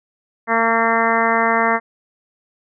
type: harmonic tone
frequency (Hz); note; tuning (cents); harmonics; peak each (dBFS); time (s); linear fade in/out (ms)
228; A#3; -38; 1 / 2 / 3 / 4 / 5 / 6 / 7 / 8 / 9; -24 / -23 / -21 / -21 / -21 / -24 / -25 / -22 / -25; 0.47-1.8; 50
effects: none